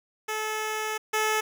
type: tone pair in turn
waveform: 10% pulse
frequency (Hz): 432.6 / 432.6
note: A4 / A4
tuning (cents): -29 / -29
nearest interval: unison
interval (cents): 0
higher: neither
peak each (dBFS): -20 / -15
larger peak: second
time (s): 0.28-0.98 / 1.13-1.41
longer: first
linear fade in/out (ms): 10
effects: none